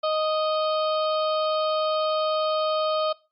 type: harmonic tone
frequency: 622.3 Hz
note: D#5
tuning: in tune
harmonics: 1 / 2 / 4 / 5 / 6 / 7 / 8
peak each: -23 / -27 / -42 / -36 / -41 / -37 / -47 dBFS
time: 0.03-3.13 s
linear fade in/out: 10 ms
effects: noise-tail reverb RT60 0.3 s tail -22 dB re dry + Opus 48 kbps